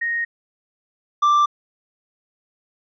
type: tone pair in turn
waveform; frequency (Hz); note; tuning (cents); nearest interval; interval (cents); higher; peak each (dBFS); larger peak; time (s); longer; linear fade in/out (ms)
sine / triangle; 1864.7 / 1177.8; A#6 / D6; 0 / +5; minor sixth; 795; first; -20 / -11; second; 0.01-0.25 / 1.22-1.46; neither; 10
effects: resampled to 16000 Hz